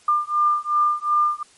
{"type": "beating tone pair", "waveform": "sine", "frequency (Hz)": [1198, 1200.7], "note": ["D6", "D6"], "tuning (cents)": [34, 38], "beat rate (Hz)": 2.7, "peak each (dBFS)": -20, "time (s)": [0.08, 1.43], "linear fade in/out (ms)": 5, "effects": ["white hiss -53 dBFS RMS until 1.57 s", "MP3 48 kbps"]}